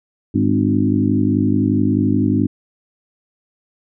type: harmonic tone with a mistuned harmonic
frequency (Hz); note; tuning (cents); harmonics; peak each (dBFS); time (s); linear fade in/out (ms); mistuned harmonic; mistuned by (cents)
51.5; G#1; -14; 2 / 3 / 4 / 5 / 6 / 7; -20 / -28 / -19 / -18 / -19 / -27; 0.34-2.47; 10; 6; -38
effects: none